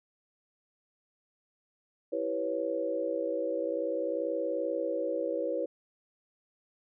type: chord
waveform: sine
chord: C# half-diminished seventh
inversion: first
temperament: equal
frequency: 329.6 / 392 / 493.9 / 554.4 Hz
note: E4 / G4 / B4 / C#5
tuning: 0 / 0 / 0 / 0 cents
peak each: -36 / -39 / -33 / -33 dBFS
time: 2.12-5.66 s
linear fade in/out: 10 ms
effects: none